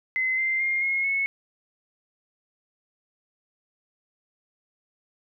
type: tone with pitch steps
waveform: sine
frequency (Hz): 2049 / 2085 / 2121 / 2158 / 2196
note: C7 / C7 / C7 / C#7 / C#7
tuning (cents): -37 / -7 / +23 / -47 / -17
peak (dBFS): -22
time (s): 0.16-1.26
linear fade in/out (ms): 0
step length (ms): 220
effects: none